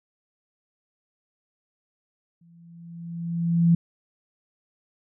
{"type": "tone with exponential growth", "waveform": "sine", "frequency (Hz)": 169, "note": "E3", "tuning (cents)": 43, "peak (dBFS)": -13, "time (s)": [2.41, 3.75], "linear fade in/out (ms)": 5, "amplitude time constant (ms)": 290, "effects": []}